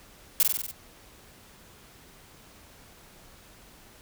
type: noise with echo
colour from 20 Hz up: blue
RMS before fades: -20 dBFS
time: 0.4-0.43 s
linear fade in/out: 0 ms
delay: 47 ms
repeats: 6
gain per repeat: -3 dB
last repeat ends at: 0.712 s
effects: pink hiss -53 dBFS RMS until 4.01 s